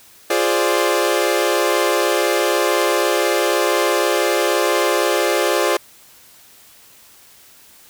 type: chord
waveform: sawtooth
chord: D half-diminished seventh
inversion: first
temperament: equal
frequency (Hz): 349.2 / 415.3 / 523.3 / 587.3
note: F4 / Ab4 / C5 / D5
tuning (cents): 0 / 0 / 0 / 0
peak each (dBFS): -17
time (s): 0.3-5.77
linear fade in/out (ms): 5
effects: white hiss -47 dBFS RMS until 7.89 s